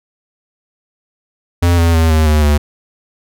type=tone with pitch steps; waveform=square; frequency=86.7 / 83.94 / 81.27 / 78.68 / 76.18 / 73.75 Hz; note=F2 / E2 / E2 / D#2 / D#2 / D2; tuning=-12 / +32 / -24 / +20 / -36 / +8 cents; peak=-9 dBFS; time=1.62-2.58 s; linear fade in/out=10 ms; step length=160 ms; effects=none